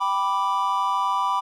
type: chord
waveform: triangle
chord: G major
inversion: none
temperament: equal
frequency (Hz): 784 / 987.8 / 1174.7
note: G5 / B5 / D6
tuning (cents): 0 / 0 / 0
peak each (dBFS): -27 / -21 / -23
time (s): 0-1.41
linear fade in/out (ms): 20
effects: none